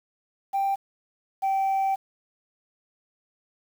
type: tone pair in turn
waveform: sine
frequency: 786 / 776.1 Hz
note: G5 / G5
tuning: +4 / -18 cents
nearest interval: unison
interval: 22 cents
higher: first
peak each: -20 / -19 dBFS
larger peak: second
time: 0.53-0.76 / 1.42-1.96 s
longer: second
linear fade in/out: 20 ms
effects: tanh soft clip ceiling -20 dBFS + 8-bit